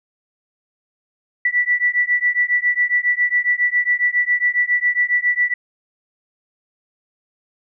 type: beating tone pair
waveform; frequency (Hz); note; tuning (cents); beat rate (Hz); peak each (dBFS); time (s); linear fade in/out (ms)
sine; 1958 / 1965.3; B6 / B6; -15 / -9; 7.3; -18; 1.45-5.54; 5
effects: none